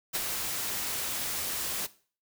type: noise with ADSR envelope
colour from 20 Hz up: white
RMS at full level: -29 dBFS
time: 0.13-1.87 s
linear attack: 25 ms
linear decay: 25 ms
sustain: -4 dB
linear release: 15 ms
effects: noise-tail reverb RT60 0.4 s tail -17 dB re dry